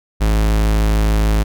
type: tone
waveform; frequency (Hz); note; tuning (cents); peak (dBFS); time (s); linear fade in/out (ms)
45% pulse; 53.3; G#1; +46; -12; 0.2-1.44; 20
effects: none